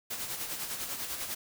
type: noise with tremolo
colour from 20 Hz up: white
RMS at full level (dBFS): -35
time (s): 0.1-1.35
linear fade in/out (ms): 10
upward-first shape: sine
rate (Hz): 10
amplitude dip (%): 50
effects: none